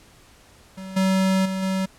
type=tone with level steps; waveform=square; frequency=190 Hz; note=F#3; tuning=46 cents sharp; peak=-34 / -18 / -25 / -22 dBFS; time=0.77-1.86 s; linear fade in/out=10 ms; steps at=0.96 / 1.45 / 1.62 s; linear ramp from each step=10 ms; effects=pink hiss -52 dBFS RMS until 1.98 s + low-pass 11000 Hz 12 dB/octave